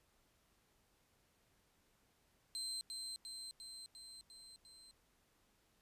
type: tone with echo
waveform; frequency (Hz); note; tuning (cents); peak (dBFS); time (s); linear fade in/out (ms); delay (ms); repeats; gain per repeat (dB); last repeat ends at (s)
30% pulse; 4115; C8; -30; -38; 2.55-2.81; 0; 350; 6; -3; 4.91
effects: pink hiss -75 dBFS RMS until 5.81 s + resampled to 32000 Hz